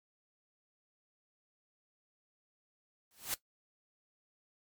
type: noise with exponential growth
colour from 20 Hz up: white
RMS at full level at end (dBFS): -32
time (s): 3.11-3.34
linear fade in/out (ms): 0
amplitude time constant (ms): 48
effects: noise-tail reverb RT60 0.1 s tail -17 dB re dry + MP3 96 kbps

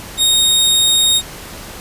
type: tone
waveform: sawtooth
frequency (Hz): 3726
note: A#7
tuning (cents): -2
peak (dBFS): -7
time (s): 0.17-1.22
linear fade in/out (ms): 50
effects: pink hiss -32 dBFS RMS until 1.8 s + resampled to 32000 Hz

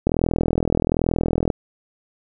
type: click train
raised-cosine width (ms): 2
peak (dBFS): -5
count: 60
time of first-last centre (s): 0.07-1.502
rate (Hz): 41.2
effects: none

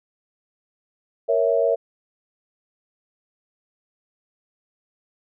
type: chord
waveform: sine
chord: A# diminished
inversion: none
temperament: equal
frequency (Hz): 466.2 / 554.4 / 659.3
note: A#4 / C#5 / E5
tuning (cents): 0 / 0 / 0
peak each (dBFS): -21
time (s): 1.28-1.76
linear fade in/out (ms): 20
effects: none

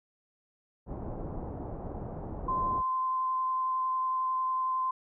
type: low-pass noise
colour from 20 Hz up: pink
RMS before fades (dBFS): -38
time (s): 0.86-2.83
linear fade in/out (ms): 50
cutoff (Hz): 840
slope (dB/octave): 24
type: tone with vibrato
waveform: sine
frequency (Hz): 1036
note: C6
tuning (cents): -17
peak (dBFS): -27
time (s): 2.48-4.91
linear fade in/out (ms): 5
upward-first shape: triangle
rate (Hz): 11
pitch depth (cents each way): 10
effects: none

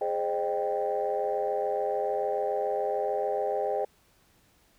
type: chord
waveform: sine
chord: Ab major seventh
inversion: none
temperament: equal with one note detuned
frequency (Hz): 415.3 / 523.3 / 610.2 / 784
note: Ab4 / C5 / Eb5 / G5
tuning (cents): 0 / 0 / -34 / 0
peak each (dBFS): -31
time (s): 0.01-3.85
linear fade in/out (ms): 5
effects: tanh soft clip ceiling -18 dBFS + pink hiss -64 dBFS RMS until 4.78 s

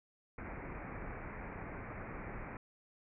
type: low-pass noise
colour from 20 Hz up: pink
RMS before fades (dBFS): -45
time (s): 0.38-2.57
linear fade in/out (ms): 2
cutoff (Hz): 2400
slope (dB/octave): 96
effects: none

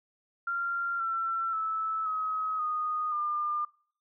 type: tone with pitch steps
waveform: sine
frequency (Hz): 1385 / 1346.3 / 1308.8 / 1272.3 / 1236.7 / 1202.2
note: F6 / E6 / E6 / D#6 / D#6 / D6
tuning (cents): -15 / +36 / -13 / +38 / -11 / +40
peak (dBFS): -28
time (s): 0.47-3.65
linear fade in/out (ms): 5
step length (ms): 530
effects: noise-tail reverb RT60 0.5 s tail -23 dB re dry

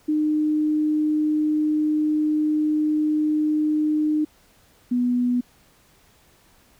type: tone pair in turn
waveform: sine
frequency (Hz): 305 / 245.8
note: D#4 / B3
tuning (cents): -34 / -8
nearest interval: major third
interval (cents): 374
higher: first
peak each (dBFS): -18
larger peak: neither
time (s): 0.08-4.25 / 4.91-5.41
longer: first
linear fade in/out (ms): 10
effects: pink hiss -57 dBFS RMS until 6.79 s

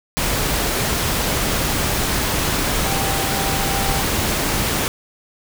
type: tone in noise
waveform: sine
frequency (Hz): 784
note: G5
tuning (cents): 0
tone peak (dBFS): -26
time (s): 2.85-4.02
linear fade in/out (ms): 0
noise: pink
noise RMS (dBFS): -20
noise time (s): 0.17-4.88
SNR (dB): -9
effects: none

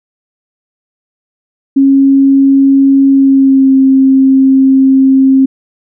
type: tone with pitch glide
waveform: sine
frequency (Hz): 273 to 266.8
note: C#4 to C4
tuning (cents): -26 to +34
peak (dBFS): -3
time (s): 1.76-5.46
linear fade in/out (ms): 10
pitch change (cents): -40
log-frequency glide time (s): 3.09-3.74
effects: none

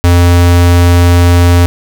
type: tone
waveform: square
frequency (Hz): 87.31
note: F2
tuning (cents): 0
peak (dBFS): -4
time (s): 0.04-1.66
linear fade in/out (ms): 0
effects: none

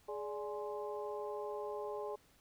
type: harmonic tone with a mistuned harmonic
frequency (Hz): 209.1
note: G#3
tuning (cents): +12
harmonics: 2 / 3 / 4 / 5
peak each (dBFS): -41 / -45 / -47 / -49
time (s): 0.08-2.16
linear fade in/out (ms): 10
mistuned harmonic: 3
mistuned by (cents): -120
effects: pink hiss -68 dBFS RMS until 2.4 s

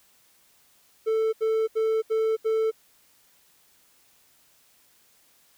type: tone bursts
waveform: triangle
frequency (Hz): 442.3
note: A4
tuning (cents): +9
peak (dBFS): -19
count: 5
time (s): 1.06-2.714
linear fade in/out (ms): 20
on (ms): 270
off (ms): 76
effects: white hiss -61 dBFS RMS until 5.57 s

